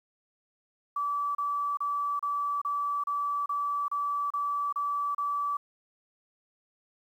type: tone bursts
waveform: sine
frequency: 1154 Hz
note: D6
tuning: 31 cents flat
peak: -27 dBFS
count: 11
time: 0.96-5.57 s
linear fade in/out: 5 ms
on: 390 ms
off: 32 ms
effects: 10-bit